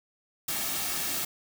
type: noise with comb filter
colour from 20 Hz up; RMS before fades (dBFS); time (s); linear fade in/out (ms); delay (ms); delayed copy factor
white; -31; 0.48-1.25; 5; 2; -0.5
effects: none